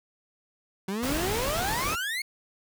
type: exponential sweep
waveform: 30% pulse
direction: up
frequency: 185 to 2217 Hz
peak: -26 dBFS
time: 0.88-2.22 s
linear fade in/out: 5 ms
type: noise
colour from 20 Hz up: pink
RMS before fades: -31 dBFS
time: 1.02-1.96 s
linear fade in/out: 20 ms
effects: none